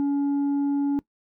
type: tone with tanh clipping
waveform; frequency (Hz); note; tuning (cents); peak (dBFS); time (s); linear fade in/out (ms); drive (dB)
sine; 282.8; C#4; +35; -21; 0-0.99; 0; 3
effects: noise-tail reverb RT60 0.1 s tail -20 dB re dry